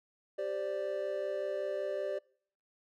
triangle chord, G suspended fourth, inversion none, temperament just, 392 / 522.7 / 588 Hz, G4 / C5 / D5, 0 / -2 / +2 cents, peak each -37 / -38 / -33 dBFS, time 0.38-2.19 s, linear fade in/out 10 ms, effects noise-tail reverb RT60 0.6 s tail -26 dB re dry

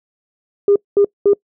sine tone bursts, 404.3 Hz, G#4, 46 cents flat, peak -7 dBFS, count 3, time 0.68-1.334 s, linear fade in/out 2 ms, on 78 ms, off 210 ms, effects noise-tail reverb RT60 0.1 s tail -25 dB re dry + tanh soft clip ceiling -3 dBFS

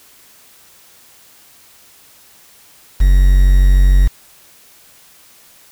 triangle tone with quantisation, 46.41 Hz, F#1, 6 cents sharp, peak -4 dBFS, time 3-4.08 s, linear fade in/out 10 ms, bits 5, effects white hiss -46 dBFS RMS until 5.71 s

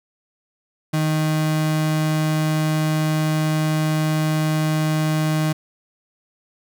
35% pulse tone, 155.56 Hz, D#3, in tune, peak -16 dBFS, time 0.93-5.53 s, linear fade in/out 10 ms, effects none

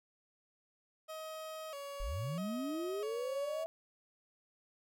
30% pulse tone with vibrato, 596 Hz, D5, 25 cents sharp, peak -40 dBFS, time 1.08-3.65 s, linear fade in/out 20 ms, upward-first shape square, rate 0.77 Hz, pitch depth 100 cents each way
sine linear sweep, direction up, 31.23 to 659.3 Hz, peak -36 dBFS, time 2-3.66 s, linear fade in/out 0 ms
effects none

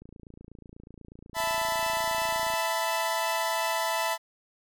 click train, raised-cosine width 3 ms, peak -34 dBFS, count 72, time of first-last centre 0.02-2.538 s, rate 28.2 Hz
sawtooth chord, E suspended fourth, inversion none, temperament equal with one note detuned, 659.3 / 880 / 997.5 Hz, E5 / A5 / B5, 0 / 0 / +17 cents, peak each -27 dBFS, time 1.34-4.18 s, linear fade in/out 50 ms
effects none

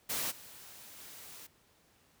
white noise with level steps, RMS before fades -35 / -52 / -50 dBFS, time 0.09-1.47 s, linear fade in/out 10 ms, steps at 0.3 / 0.97 s, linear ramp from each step 20 ms, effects pink hiss -67 dBFS RMS until 2.2 s + high-pass 60 Hz 12 dB/octave

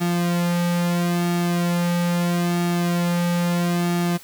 sawtooth tone with flanger, 173.8 Hz, F3, 8 cents flat, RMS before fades -21 dBFS, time 0-4.18 s, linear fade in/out 20 ms, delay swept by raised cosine 2 to 2.83 ms, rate 0.76 Hz, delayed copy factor -0.95, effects white hiss -45 dBFS RMS until 4.23 s

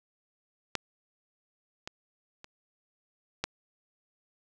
clicks, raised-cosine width 0.2 ms, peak -11 / -20 / -28 / -12 dBFS, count 4, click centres 0.753 / 1.875 / 2.444 / 3.44 s, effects none

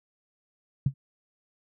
sine tone with exponential decay, 136.2 Hz, C#3, 30 cents flat, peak -16 dBFS, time 0.86-0.94 s, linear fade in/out 5 ms, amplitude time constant 16 ms, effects none

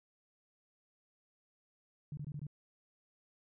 sine tone bursts, 146.6 Hz, D3, 3 cents flat, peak -39 dBFS, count 5, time 2.12-2.468 s, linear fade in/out 2 ms, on 52 ms, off 22 ms, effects none

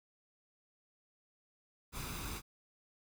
pink noise with comb filter, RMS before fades -42 dBFS, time 1.92-2.42 s, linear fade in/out 50 ms, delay 0.81 ms, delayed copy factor +0.55, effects none

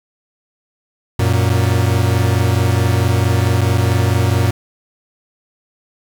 45% pulse tone pair together, 92.5 / 117.05 Hz, F#2 / A#2, 0 / +8 cents, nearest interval major third, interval 408 cents, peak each -15 dBFS, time 1.19-4.51 s, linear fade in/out 5 ms, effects 7-bit

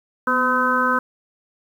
harmonic tone with a mistuned harmonic, 254.6 Hz, C4, 47 cents flat, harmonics 1 / 2 / 4 / 5 / 6, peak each -25 / -26 / -22 / -21 / -21 dBFS, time 0.27-0.99 s, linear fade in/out 5 ms, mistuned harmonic 1, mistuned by -47 cents, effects 8-bit

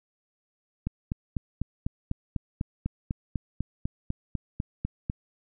click train, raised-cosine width 5 ms, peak -16 dBFS, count 18, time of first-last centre 0.87-5.099 s, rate 4.02 Hz, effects none

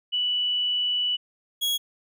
sine / 40% pulse tone pair in turn, 2960 / 3322 Hz, F#7 / G#7, 0 / 0 cents, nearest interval major second, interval 200 cents, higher second, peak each -22 dBFS, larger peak neither, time 0.12-1.17 / 1.61-1.78 s, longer first, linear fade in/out 20 ms, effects none

